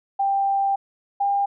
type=tone pair in turn; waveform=sine; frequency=789 / 800.9 Hz; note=G5 / G5; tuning=+11 / +37 cents; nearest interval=unison; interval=26 cents; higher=second; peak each=-18 dBFS; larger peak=neither; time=0.19-0.76 / 1.2-1.46 s; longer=first; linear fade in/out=10 ms; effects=none